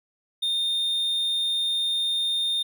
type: tone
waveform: triangle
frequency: 3644 Hz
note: A#7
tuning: 40 cents flat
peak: -21 dBFS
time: 0.42-2.63 s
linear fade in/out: 10 ms
effects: none